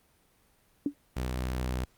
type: tone with exponential decay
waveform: sine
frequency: 286.6 Hz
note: D4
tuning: 42 cents flat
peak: -21 dBFS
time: 0.86-0.94 s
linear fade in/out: 2 ms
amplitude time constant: 17 ms
type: tone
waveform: sawtooth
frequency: 62.9 Hz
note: B1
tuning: 32 cents sharp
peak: -26 dBFS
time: 1.16-1.85 s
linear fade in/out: 10 ms
effects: pink hiss -66 dBFS RMS until 1.97 s + Opus 32 kbps